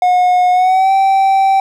triangle tone with pitch glide, 724 to 776 Hz, F#5 to G5, -38 to -18 cents, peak -6 dBFS, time 0.02-1.6 s, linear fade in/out 2 ms, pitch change +120 cents, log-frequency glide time 0.52-0.92 s, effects none

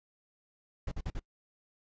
brown noise bursts, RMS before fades -35 dBFS, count 4, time 0.87-1.195 s, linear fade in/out 5 ms, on 46 ms, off 47 ms, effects noise-tail reverb RT60 0.1 s tail -23 dB re dry + resampled to 16000 Hz

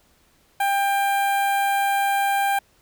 sawtooth tone with notch filter, 795 Hz, G5, 24 cents sharp, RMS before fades -21 dBFS, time 0.6-2.59 s, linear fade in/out 5 ms, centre 5300 Hz, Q 0.57, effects pink hiss -60 dBFS RMS until 2.81 s

